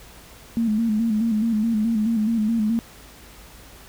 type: tone with vibrato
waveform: sine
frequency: 221.5 Hz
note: A3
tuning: 12 cents sharp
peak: -18 dBFS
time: 0.57-2.79 s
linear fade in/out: 0 ms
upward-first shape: square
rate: 4.7 Hz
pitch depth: 66 cents each way
effects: added 53 Hz sine -50 dBFS peak until 3.88 s + pink hiss -46 dBFS RMS until 3.88 s